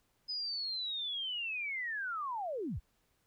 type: linear sweep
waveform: sine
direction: down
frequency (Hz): 5050 to 32.09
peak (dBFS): -35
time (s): 0.28-2.8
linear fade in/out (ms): 20
effects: pink hiss -75 dBFS RMS until 3.26 s